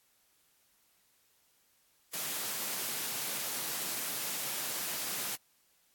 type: high-pass noise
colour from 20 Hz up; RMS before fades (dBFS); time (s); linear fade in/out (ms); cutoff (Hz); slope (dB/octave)
white; -36; 2.13-5.36; 10; 120; 96
effects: white hiss -70 dBFS RMS until 5.94 s + AAC 64 kbps